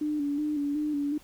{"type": "tone with vibrato", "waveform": "sine", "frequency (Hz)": 293.7, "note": "D4", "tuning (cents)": 0, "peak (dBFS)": -26, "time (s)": [0.01, 1.18], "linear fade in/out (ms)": 5, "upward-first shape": "square", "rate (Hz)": 2.7, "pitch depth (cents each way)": 42, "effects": ["pink hiss -56 dBFS RMS until 1.23 s"]}